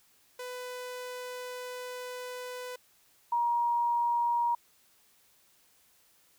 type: tone pair in turn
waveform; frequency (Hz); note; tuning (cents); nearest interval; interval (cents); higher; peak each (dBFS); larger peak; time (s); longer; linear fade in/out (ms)
sawtooth / sine; 498.8 / 947.9; B4 / A#5; +17 / +29; major seventh; 1112; second; -34 / -25; second; 0.39-2.76 / 3.32-4.55; first; 5
effects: white hiss -65 dBFS RMS until 6.38 s